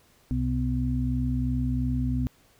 harmonic tone, 62.9 Hz, B1, 32 cents sharp, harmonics 1 / 2 / 4, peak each -28 / -28 / -28 dBFS, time 0.31-2.27 s, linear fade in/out 0 ms, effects pink hiss -61 dBFS RMS until 2.59 s

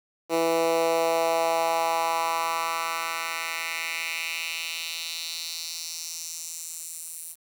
10% pulse tone with high-pass filter sweep, 165.2 Hz, E3, 4 cents sharp, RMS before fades -28 dBFS, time 0.29-7.36 s, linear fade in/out 50 ms, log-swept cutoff 390 to 10000 Hz, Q 2.3, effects 8-bit

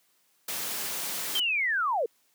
white noise, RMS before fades -33 dBFS, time 0.48-1.4 s, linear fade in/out 5 ms
sine linear sweep, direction down, 3203 to 415.3 Hz, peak -24 dBFS, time 1.35-2.06 s, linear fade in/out 5 ms
effects white hiss -68 dBFS RMS until 2.34 s + high-pass 150 Hz 12 dB/octave

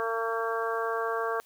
harmonic tone, 227.2 Hz, A#3, 44 cents flat, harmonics 2 / 3 / 4 / 5 / 6 / 7, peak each -31 / -35 / -38 / -33 / -38 / -36 dBFS, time 0-1.4 s, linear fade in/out 0 ms, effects white hiss -61 dBFS RMS until 1.45 s

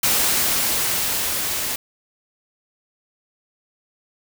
white noise with level ramp, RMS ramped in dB -18 to -25 dBFS, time 0.03-1.76 s, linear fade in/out 5 ms, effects none

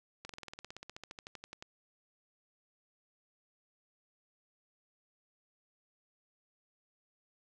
slowing click train, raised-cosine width 0.2 ms, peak -28 dBFS, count 22, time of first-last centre 0.25-1.625 s, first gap 43 ms, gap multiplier 1.04, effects none

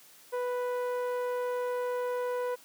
sawtooth tone with low-pass filter, 493.9 Hz, B4, in tune, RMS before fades -32 dBFS, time 0.32-2.56 s, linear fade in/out 20 ms, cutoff 1200 Hz, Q 0.67, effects white hiss -56 dBFS RMS until 2.64 s + high-pass 150 Hz 12 dB/octave

